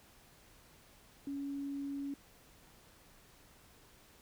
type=tone; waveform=sine; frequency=280 Hz; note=C#4; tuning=18 cents sharp; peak=-37 dBFS; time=1.27-2.14 s; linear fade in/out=2 ms; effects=pink hiss -62 dBFS RMS until 4.21 s